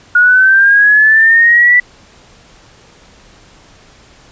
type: linear sweep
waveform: sine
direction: up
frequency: 1438 to 1975.5 Hz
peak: -4 dBFS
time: 0.15-1.8 s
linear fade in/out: 5 ms
effects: pink hiss -43 dBFS RMS until 4.31 s + resampled to 16000 Hz